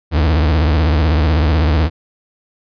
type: tone with vibrato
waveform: 40% pulse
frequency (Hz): 77.3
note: D#2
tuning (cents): -11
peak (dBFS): -10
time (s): 0.11-1.9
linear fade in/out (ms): 50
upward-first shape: triangle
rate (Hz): 16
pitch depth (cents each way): 190
effects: resampled to 11025 Hz